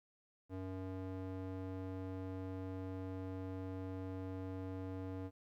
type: tone with band-pass filter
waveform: square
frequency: 93.9 Hz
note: F#2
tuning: 26 cents sharp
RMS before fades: -44 dBFS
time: 0.49-5.31 s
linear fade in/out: 50 ms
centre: 340 Hz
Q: 0.8
effects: 13-bit